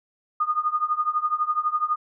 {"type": "tone with tremolo", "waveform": "sine", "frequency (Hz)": 1227, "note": "D#6", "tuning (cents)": -25, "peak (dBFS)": -17, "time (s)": [0.4, 1.96], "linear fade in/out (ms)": 5, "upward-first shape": "triangle", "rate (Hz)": 12, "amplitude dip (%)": 95, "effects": []}